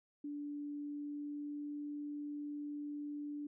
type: tone with pitch glide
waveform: sine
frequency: 291 to 292.7 Hz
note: D4 to D4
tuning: -16 to -6 cents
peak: -40 dBFS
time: 0.24-3.47 s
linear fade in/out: 5 ms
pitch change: +10 cents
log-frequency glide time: 0.77-1.79 s
effects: none